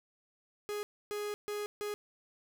45% pulse tone bursts at uneven times, 415.3 Hz, G#4, in tune, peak -35 dBFS, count 4, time 0.69-0.83 / 1.11-1.34 / 1.48-1.66 / 1.81-1.94 s, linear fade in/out 0 ms, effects none

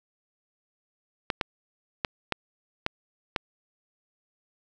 clicks, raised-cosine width 0.3 ms, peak -9 dBFS, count 6, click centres 1.302 / 1.412 / 2.048 / 2.323 / 2.864 / 3.362 s, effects none

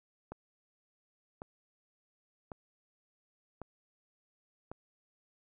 click train, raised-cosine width 1 ms, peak -28 dBFS, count 5, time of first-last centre 0.32-4.716 s, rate 0.91 Hz, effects none

